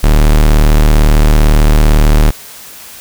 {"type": "tone", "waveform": "45% pulse", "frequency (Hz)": 37.81, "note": "D#1", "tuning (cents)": -49, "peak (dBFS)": -4, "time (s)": [0.03, 2.31], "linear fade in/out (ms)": 10, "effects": ["white hiss -32 dBFS RMS until 3 s"]}